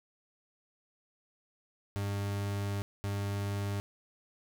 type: tone bursts at uneven times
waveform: 40% pulse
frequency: 100.6 Hz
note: G2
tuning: 45 cents sharp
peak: -31 dBFS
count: 2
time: 1.96-2.82 / 3.04-3.8 s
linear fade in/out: 0 ms
effects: none